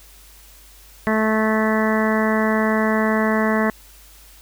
harmonic tone, 218.1 Hz, A3, 15 cents flat, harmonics 1 / 2 / 3 / 4 / 5 / 6 / 7 / 8 / 9, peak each -19 / -24 / -24 / -29 / -26 / -32 / -32 / -27 / -28 dBFS, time 1.07-3.7 s, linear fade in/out 0 ms, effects added 50 Hz sine -47 dBFS peak until 4.41 s + white hiss -48 dBFS RMS until 4.41 s

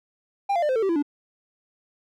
triangle tone with pitch steps, 798 / 690.7 / 597.8 / 517.4 / 447.9 / 387.6 / 335.5 / 290.4 Hz, G5 / F5 / D5 / C5 / A4 / G4 / E4 / D4, +31 / -19 / +31 / -19 / +31 / -20 / +31 / -19 cents, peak -18 dBFS, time 0.49-1.026 s, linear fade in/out 10 ms, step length 67 ms, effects none

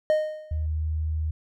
triangle tone with exponential decay, 617 Hz, D#5, 15 cents flat, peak -14 dBFS, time 0.1-0.66 s, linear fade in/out 0 ms, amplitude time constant 120 ms
sine tone with pitch glide, 77.78 to 78.23 Hz, D#2 to D#2, 0 to +10 cents, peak -24 dBFS, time 0.51-1.31 s, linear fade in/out 5 ms, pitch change +10 cents, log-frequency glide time 0.73-0.85 s
effects none

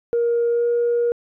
sine tone with pitch glide, 471 to 475.1 Hz, A#4 to A#4, +18 to +33 cents, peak -15 dBFS, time 0.13-1.12 s, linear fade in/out 0 ms, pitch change +15 cents, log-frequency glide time 0.5-0.66 s, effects tanh soft clip ceiling -13 dBFS

